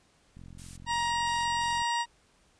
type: click train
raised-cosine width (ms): 5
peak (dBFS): -36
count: 65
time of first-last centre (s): 0.37-1.818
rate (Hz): 44.2
type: noise bursts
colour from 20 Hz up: blue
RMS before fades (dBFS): -46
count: 4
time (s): 0.58-1.79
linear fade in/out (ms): 10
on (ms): 190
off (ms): 150
type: harmonic tone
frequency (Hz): 943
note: A#5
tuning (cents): +20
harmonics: 1 / 2 / 3 / 4 / 5 / 6 / 8 / 9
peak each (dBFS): -28 / -34 / -38 / -40 / -42 / -44 / -46 / -47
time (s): 0.86-2.06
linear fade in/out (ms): 50
effects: pink hiss -65 dBFS RMS until 2.59 s + resampled to 22050 Hz